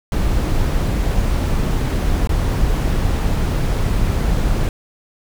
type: noise with dropouts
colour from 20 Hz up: brown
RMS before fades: -17 dBFS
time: 0.12-4.69 s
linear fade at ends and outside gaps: 1 ms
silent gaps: 2.273-2.292 s
effects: none